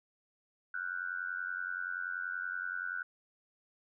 sine tone with amplitude modulation, 1480 Hz, F#6, in tune, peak -31 dBFS, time 0.74-3.03 s, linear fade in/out 5 ms, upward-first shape sine, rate 90.5 Hz, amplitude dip 95%, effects none

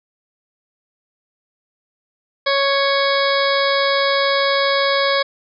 harmonic tone, 554.4 Hz, C#5, in tune, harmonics 1 / 2 / 3 / 4 / 6 / 7 / 8 / 9, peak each -18 / -21 / -23 / -24 / -26 / -26 / -27 / -28 dBFS, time 2.46-5.23 s, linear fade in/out 10 ms, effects none

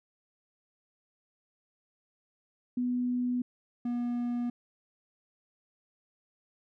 sine / triangle tone pair in turn, 247.1 / 241.2 Hz, B3 / B3, +1 / -41 cents, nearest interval unison, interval 42 cents, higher first, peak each -27 dBFS, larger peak neither, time 2.77-3.42 / 3.85-4.5 s, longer neither, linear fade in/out 5 ms, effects none

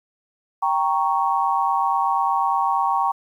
sine chord, G diminished, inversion none, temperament equal, 784 / 932.3 / 1108.7 Hz, G5 / Bb5 / Db6, 0 / 0 / 0 cents, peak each -22 dBFS, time 0.62-3.12 s, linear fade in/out 10 ms, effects 9-bit

